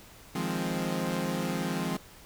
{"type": "chord", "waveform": "sawtooth", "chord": "F minor seventh", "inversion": "third", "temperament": "equal", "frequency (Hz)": [155.56, 174.61, 207.7, 261.6], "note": ["Eb3", "F3", "Ab3", "C4"], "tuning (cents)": [0, 0, 0, 0], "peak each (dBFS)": [-33, -29, -31, -31], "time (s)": [0.35, 1.97], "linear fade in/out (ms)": 5, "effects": ["pink hiss -52 dBFS RMS until 2.25 s"]}